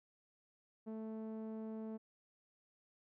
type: tone with low-pass filter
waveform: sawtooth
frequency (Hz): 220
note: A3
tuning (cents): 0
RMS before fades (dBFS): -45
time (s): 0.86-1.98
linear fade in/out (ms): 20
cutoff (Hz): 590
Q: 0.8
effects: none